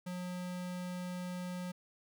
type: tone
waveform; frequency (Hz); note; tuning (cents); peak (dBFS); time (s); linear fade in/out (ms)
square; 180; F#3; -47; -39; 0.06-1.72; 10
effects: none